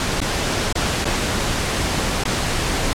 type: noise with dropouts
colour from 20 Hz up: pink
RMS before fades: -21 dBFS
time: 0-2.93 s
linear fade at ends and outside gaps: 1 ms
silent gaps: 0.204-0.216 / 0.726-0.754 / 1.045-1.054 / 2.237-2.253 s
effects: low-pass 8000 Hz 12 dB/octave + AAC 64 kbps